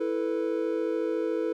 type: chord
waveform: triangle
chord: E suspended fourth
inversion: none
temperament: equal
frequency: 329.6 / 440 / 493.9 Hz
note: E4 / A4 / B4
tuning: 0 / 0 / 0 cents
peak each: -28 / -28 / -29 dBFS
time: 0-1.53 s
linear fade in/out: 10 ms
effects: none